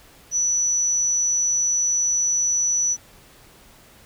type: tone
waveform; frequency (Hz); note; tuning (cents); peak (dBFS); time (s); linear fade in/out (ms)
sine; 5930; F#8; +3; -18; 0.31-2.97; 50
effects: pink hiss -50 dBFS RMS until 4.05 s